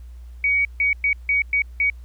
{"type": "tone bursts at uneven times", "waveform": "sine", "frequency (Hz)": 2252, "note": "C#7", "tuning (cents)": 27, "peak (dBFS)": -16, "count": 6, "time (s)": [[0.44, 0.65], [0.8, 0.93], [1.04, 1.13], [1.29, 1.42], [1.53, 1.62], [1.8, 1.9]], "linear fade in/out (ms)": 2, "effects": ["added 60 Hz sine -36 dBFS peak until 2.04 s", "pink hiss -61 dBFS RMS until 2.04 s"]}